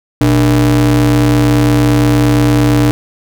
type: ring-modulated tone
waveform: square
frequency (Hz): 87.31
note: F2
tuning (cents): 0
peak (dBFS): -5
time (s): 0.21-2.91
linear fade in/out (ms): 0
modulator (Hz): 209
effects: none